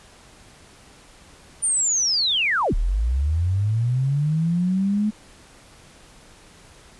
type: linear two-way sweep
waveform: sine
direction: down then up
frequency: 9240 to 33.95 to 215.4 Hz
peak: -18 dBFS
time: 1.62-5.11 s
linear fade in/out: 20 ms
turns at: 2.74 s
effects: pink hiss -49 dBFS RMS until 6.99 s + resampled to 24000 Hz